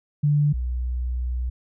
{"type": "tone pair in turn", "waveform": "sine", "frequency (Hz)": [146.83, 61.73], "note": ["D3", "B1"], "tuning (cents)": [0, 0], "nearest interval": "octave + minor third", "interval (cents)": 1500, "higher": "first", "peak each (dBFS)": [-16, -23], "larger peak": "first", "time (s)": [[0.23, 0.53], [0.53, 1.5]], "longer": "second", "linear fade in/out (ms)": 10, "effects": []}